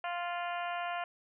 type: harmonic tone with a mistuned harmonic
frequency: 349.2 Hz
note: F4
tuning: in tune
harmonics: 2 / 3 / 4 / 5 / 6 / 7 / 8 / 9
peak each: -36 / -41 / -42 / -45 / -49 / -47 / -48 / -53 dBFS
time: 0.04-1.04 s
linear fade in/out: 2 ms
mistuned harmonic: 9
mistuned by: -53 cents
effects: none